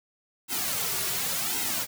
white noise with flanger, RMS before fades -29 dBFS, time 0.48-1.87 s, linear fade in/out 50 ms, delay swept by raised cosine 1.7 to 3.9 ms, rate 0.91 Hz, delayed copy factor -0.95, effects none

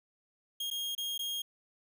40% pulse tone with dropouts, 3248 Hz, G#7, 39 cents flat, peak -33 dBFS, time 0.6-1.42 s, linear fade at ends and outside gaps 5 ms, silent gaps 0.703-0.711 / 0.951-0.978 / 1.179-1.191 s, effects none

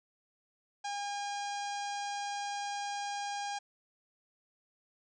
harmonic tone, 811 Hz, G#5, 41 cents flat, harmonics 1 / 2 / 3 / 4 / 5 / 6 / 7 / 8 / 9 / 10, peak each -36 / -45 / -49 / -48 / -52 / -49 / -50 / -52 / -58 / -57 dBFS, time 0.84-3.59 s, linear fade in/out 10 ms, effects none

